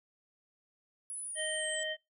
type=linear sweep; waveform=sine; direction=down; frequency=10370 to 7810 Hz; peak=-38 dBFS; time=1.1-1.83 s; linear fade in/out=0 ms
type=harmonic tone; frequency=622.3 Hz; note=D#5; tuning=in tune; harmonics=1 / 3 / 5; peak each=-38 / -38 / -38 dBFS; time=1.35-1.97 s; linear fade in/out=50 ms
effects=noise-tail reverb RT60 0.2 s tail -24 dB re dry

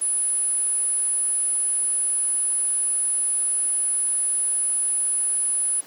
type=tone; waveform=sine; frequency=10080 Hz; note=D#9; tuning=21 cents sharp; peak=-20 dBFS; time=0.01-5.81 s; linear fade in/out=10 ms; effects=pink hiss -46 dBFS RMS until 5.86 s + high-pass 300 Hz 12 dB/octave

